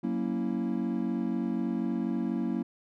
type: chord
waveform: triangle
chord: F# dominant seventh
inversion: none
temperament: equal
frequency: 185 / 233.1 / 277.2 / 329.6 Hz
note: F#3 / A#3 / C#4 / E4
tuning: 0 / 0 / 0 / 0 cents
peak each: -32 / -29 / -33 / -33 dBFS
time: 0.03-2.63 s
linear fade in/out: 10 ms
effects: none